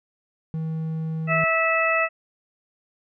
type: tone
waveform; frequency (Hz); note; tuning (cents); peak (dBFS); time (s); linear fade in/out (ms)
triangle; 160; D#3; +49; -23; 0.54-1.44; 0
type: harmonic tone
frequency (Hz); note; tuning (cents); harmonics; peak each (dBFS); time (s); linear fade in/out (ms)
653; E5; -17; 1 / 2 / 3 / 4; -24 / -24 / -24 / -24; 1.27-2.09; 50
effects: none